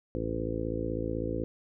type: harmonic tone with a mistuned harmonic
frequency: 56 Hz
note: A1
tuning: 31 cents sharp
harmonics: 1 / 2 / 3 / 4 / 5 / 6 / 7 / 8 / 9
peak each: -38 / -38 / -41 / -42 / -37 / -37 / -42 / -39 / -37 dBFS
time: 0.15-1.44 s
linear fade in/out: 0 ms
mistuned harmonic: 1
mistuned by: +64 cents
effects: none